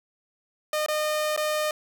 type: tone with dropouts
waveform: sawtooth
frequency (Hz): 610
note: D#5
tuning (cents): -34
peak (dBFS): -20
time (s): 0.73-1.71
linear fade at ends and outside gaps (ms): 2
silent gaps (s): 0.862-0.884 / 1.364-1.375
effects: none